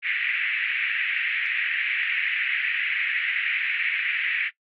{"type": "band-pass noise", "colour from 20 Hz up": "pink", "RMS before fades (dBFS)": -26, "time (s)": [0.02, 4.51], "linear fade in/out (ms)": 50, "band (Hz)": [1800, 2600], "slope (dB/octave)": 48, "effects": ["noise-tail reverb RT60 0.1 s tail -18 dB re dry", "AAC 48 kbps"]}